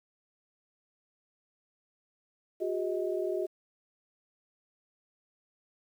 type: tone cluster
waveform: sine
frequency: 362.1 / 402 / 632 Hz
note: F#4 / G4 / D#5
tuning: -37 / +44 / +27 cents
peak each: -32 / -34 / -35 dBFS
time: 2.6-3.47 s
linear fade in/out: 20 ms
effects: 10-bit